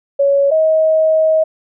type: tone pair in turn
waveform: sine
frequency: 559 / 633.5 Hz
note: C#5 / D#5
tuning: +14 / +31 cents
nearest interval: major second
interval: 217 cents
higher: second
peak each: -9 dBFS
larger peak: neither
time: 0.19-0.51 / 0.51-1.44 s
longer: second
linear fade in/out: 10 ms
effects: none